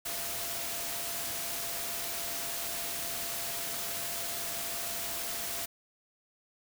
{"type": "tone in noise", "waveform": "sine", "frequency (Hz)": 681, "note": "F5", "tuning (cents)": -44, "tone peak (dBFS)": -46, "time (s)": [0.05, 5.66], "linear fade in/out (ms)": 10, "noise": "white", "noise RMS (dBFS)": -36, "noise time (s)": [0.05, 5.66], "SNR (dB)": -13, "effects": []}